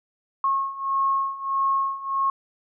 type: beating tone pair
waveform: sine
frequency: 1087 / 1088.6 Hz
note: C#6 / C#6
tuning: -34 / -32 cents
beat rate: 1.6 Hz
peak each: -26 / -23 dBFS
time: 0.44-2.3 s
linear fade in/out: 2 ms
effects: none